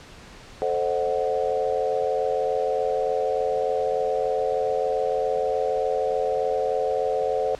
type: chord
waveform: sine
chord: A diminished seventh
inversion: none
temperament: equal with one note detuned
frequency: 440 / 523.3 / 610.2 / 740 Hz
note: A4 / C5 / Eb5 / Gb5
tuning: 0 / 0 / -34 / 0 cents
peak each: -26 / -25 / -30 / -28 dBFS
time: 0.62-7.55 s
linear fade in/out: 0 ms
effects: pink hiss -45 dBFS RMS until 7.59 s + low-pass 6000 Hz 12 dB/octave